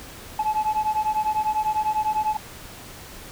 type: beating tone pair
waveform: sine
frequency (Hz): 854 / 864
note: G#5 / A5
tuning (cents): +48 / -32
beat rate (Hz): 10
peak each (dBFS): -22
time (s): 0.39-2.37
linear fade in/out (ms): 5
effects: tanh soft clip ceiling -17 dBFS + pink hiss -41 dBFS RMS until 3.31 s